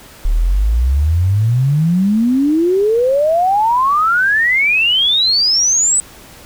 sine exponential sweep, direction up, 35.85 to 8160 Hz, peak -10 dBFS, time 0.25-6 s, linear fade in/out 0 ms, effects pink hiss -39 dBFS RMS until 6.45 s

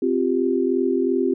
sine chord, C suspended fourth, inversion none, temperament equal, 261.6 / 349.2 / 392 Hz, C4 / F4 / G4, 0 / 0 / 0 cents, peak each -22 dBFS, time 0.02-1.34 s, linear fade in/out 5 ms, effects none

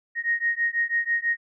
sine beating tone pair, 1864.7 / 1870.8 Hz, A#6 / A#6, 0 / +6 cents, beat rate 6.1 Hz, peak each -25 dBFS, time 0.15-1.37 s, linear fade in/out 50 ms, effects none

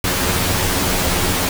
pink noise with comb filter, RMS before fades -18 dBFS, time 0.04-1.49 s, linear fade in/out 2 ms, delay 11 ms, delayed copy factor +0.7, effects none

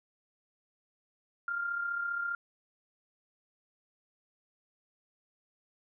sine tone with amplitude modulation, 1396.9 Hz, F6, in tune, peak -29 dBFS, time 1.48-2.35 s, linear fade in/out 2 ms, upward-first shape sine, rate 35 Hz, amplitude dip 50%, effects none

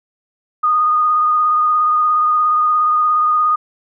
sine tone with vibrato, 1232 Hz, D#6, 17 cents flat, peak -11 dBFS, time 0.63-3.56 s, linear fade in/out 10 ms, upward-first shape sine, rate 17 Hz, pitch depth 20 cents each way, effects none

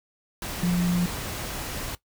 sine tone in noise, 176.4 Hz, F3, 18 cents sharp, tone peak -20 dBFS, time 0.63-1.06 s, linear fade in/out 2 ms, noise pink, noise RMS -33 dBFS, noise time 0.42-1.95 s, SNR +10 dB, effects noise-tail reverb RT60 0.1 s tail -17 dB re dry

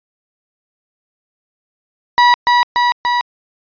35% pulse tone with echo, 970 Hz, B5, 31 cents flat, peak -5 dBFS, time 2.18-2.34 s, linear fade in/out 0 ms, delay 290 ms, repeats 3, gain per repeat -2 dB, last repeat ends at 3.21 s, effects resampled to 11025 Hz

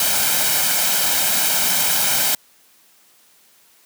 white noise with comb filter, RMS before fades -18 dBFS, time 0-2.35 s, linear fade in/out 2 ms, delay 1.3 ms, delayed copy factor +0.55, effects white hiss -54 dBFS RMS until 3.85 s + high-pass 150 Hz 12 dB/octave

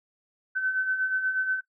sine beating tone pair, 1518 / 1526.3 Hz, F#6 / G6, +44 / -47 cents, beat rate 8.3 Hz, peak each -33 / -25 dBFS, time 0.55-1.61 s, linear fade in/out 20 ms, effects noise-tail reverb RT60 0.1 s tail -17 dB re dry

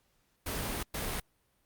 pink noise bursts at uneven times, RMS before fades -35 dBFS, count 2, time 0.46-0.83 / 0.94-1.2 s, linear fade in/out 5 ms, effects pink hiss -73 dBFS RMS until 1.65 s + Opus 48 kbps

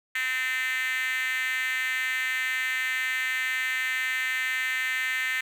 5% pulse tone with high-pass filter, 258 Hz, C4, 24 cents flat, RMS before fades -28 dBFS, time 0.15-5.41 s, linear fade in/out 5 ms, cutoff 1900 Hz, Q 6.2, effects none

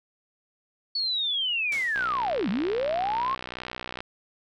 sine linear two-way sweep, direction down then up, 4452 to 174.61 to 1105 Hz, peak -24 dBFS, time 0.95-3.35 s, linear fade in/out 5 ms, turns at 2.49 s
white noise with exponential decay, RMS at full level -34 dBFS, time 1.72-2.28 s, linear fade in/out 1 ms, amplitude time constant 120 ms
click train, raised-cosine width 0.3 ms, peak -18 dBFS, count 128, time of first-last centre 1.96-4.005 s, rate 62.1 Hz
effects low-pass 7000 Hz 12 dB/octave

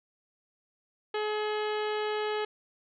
harmonic tone with a mistuned harmonic, 424.7 Hz, G#4, 39 cents sharp, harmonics 1 / 2 / 3 / 4 / 5 / 6 / 7 / 8 / 9 / 10, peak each -30 / -36 / -40 / -41 / -44 / -46 / -44 / -46 / -52 / -53 dBFS, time 1.14-2.45 s, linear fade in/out 5 ms, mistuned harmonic 8, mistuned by -38 cents, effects none

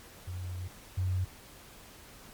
sine tone pair in turn, 90.4 / 92.41 Hz, F#2 / F#2, -40 / -2 cents, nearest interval unison, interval 38 cents, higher second, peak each -35 / -27 dBFS, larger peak second, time 0.27-0.68 / 0.97-1.25 s, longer first, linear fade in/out 10 ms, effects pink hiss -52 dBFS RMS until 2.33 s + MP3 96 kbps

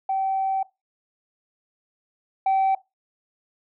sine tone pair in turn, 771 / 771 Hz, G5 / G5, -29 / -29 cents, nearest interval unison, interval 0 cents, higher neither, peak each -20 / -15 dBFS, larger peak second, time 0.09-0.63 / 2.46-2.75 s, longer first, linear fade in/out 5 ms, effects noise-tail reverb RT60 0.2 s tail -19 dB re dry + tanh soft clip ceiling -16 dBFS

